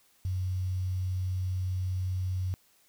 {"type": "tone with quantisation", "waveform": "sine", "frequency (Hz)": 92.5, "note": "F#2", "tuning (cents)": 0, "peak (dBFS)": -28, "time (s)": [0.25, 2.54], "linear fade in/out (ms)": 0, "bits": 9, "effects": ["white hiss -65 dBFS RMS until 2.88 s"]}